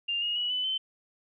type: tone with pitch steps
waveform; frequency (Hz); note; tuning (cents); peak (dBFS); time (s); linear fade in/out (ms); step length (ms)
sine; 2799 / 2864 / 2931 / 3000 / 3070; F7 / F7 / F#7 / F#7 / G7; +3 / +43 / -17 / +23 / -37; -27; 0.08-0.78; 10; 140
effects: none